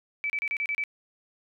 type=tone bursts; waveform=sine; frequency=2308 Hz; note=D7; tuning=31 cents flat; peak=-26 dBFS; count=7; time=0.24-0.838 s; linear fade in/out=0 ms; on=58 ms; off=32 ms; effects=none